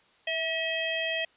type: harmonic tone with a mistuned harmonic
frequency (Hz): 641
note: E5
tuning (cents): -49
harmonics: 1 / 3 / 4 / 5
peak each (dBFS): -33 / -33 / -33 / -33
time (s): 0.27-1.25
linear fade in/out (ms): 5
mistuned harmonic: 1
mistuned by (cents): +30
effects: white hiss -62 dBFS RMS until 1.36 s + resampled to 8000 Hz